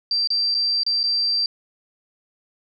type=tone with dropouts; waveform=sine; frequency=4699 Hz; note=D8; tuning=in tune; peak=-18 dBFS; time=0.11-1.46 s; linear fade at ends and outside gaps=2 ms; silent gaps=0.274-0.303 / 0.544-0.548 / 0.834-0.864 / 1.032-1.038 s; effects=none